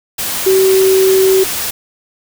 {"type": "tone in noise", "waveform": "sine", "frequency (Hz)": 380.8, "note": "F#4", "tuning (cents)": 50, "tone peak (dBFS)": -7, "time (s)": [0.46, 1.44], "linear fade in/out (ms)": 10, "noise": "white", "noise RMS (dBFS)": -19, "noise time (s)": [0.18, 1.71], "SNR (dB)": 9, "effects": []}